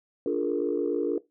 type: chord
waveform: sine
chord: Bb dominant seventh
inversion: first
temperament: just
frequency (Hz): 291.4 / 349.6 / 419.5 / 466.2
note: D4 / F4 / Ab4 / Bb4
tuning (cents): -13 / +2 / +17 / 0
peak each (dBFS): -29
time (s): 0.26-1.18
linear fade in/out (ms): 2
effects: noise-tail reverb RT60 0.2 s tail -19 dB re dry + tanh soft clip ceiling -15 dBFS